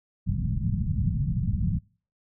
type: low-pass noise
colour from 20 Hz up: white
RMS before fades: -26 dBFS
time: 0.26-1.79 s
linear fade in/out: 20 ms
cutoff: 190 Hz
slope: 48 dB/octave
effects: noise-tail reverb RT60 0.4 s tail -24 dB re dry